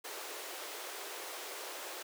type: high-pass noise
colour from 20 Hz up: pink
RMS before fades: -44 dBFS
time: 0.04-2.03 s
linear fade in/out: 10 ms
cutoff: 350 Hz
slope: 48 dB/octave
effects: none

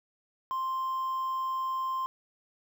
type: tone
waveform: sine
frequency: 1050 Hz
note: C6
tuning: 6 cents sharp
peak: -27 dBFS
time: 0.51-2.06 s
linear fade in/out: 0 ms
effects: tanh soft clip ceiling -27 dBFS + 9-bit

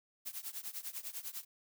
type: noise with tremolo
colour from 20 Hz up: blue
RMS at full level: -40 dBFS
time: 0.25-1.45 s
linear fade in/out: 20 ms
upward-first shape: triangle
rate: 10 Hz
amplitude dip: 95%
effects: none

